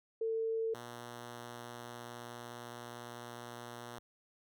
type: tone pair in turn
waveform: sine / 5% pulse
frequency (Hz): 448.9 / 119.69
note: A4 / A#2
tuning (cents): +35 / +46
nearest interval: octave + major seventh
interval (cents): 2289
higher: first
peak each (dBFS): -32 / -34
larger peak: first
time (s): 0.21-0.74 / 0.74-3.99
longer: second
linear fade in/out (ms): 5
effects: none